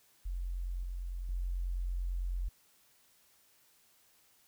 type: tone with level steps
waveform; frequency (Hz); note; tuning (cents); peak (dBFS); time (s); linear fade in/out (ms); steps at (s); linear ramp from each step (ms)
sine; 44.52; F1; +34; -34 / -36 / -32; 0.25-2.49; 10; 0.83 / 1.29; 2
effects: white hiss -67 dBFS RMS until 4.47 s